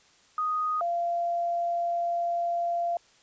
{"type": "tone pair in turn", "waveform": "sine", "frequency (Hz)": [1244.5, 689], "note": ["D#6", "F5"], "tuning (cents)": [0, -24], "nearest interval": "minor seventh", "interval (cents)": 1024, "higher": "first", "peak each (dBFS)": -25, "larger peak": "neither", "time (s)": [[0.38, 0.81], [0.81, 2.97]], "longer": "second", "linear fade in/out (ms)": 2, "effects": ["white hiss -60 dBFS RMS until 3.22 s", "resampled to 16000 Hz"]}